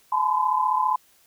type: tone cluster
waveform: sine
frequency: 858 / 990 / 1025 Hz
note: A5 / B5 / C6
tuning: -44 / +4 / -36 cents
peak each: -25 / -25 / -22 dBFS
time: 0.12-0.96 s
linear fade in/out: 5 ms
effects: white hiss -59 dBFS RMS until 1.26 s